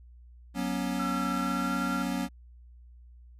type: chord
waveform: square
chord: F# suspended fourth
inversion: none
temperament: equal with one note detuned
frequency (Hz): 185 / 241.2 / 277.2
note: F#3 / B3 / C#4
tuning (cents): 0 / -41 / 0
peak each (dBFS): -34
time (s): 0.54-2.29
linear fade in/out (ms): 50
type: tone with pitch glide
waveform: sine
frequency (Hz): 1351 to 1376.2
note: E6 to F6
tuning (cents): +42 to -26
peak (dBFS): -32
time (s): 0.99-2.03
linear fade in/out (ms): 10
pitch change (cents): +32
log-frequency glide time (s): 1.35-1.74
effects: added 60 Hz sine -49 dBFS peak until 3.39 s + resampled to 32000 Hz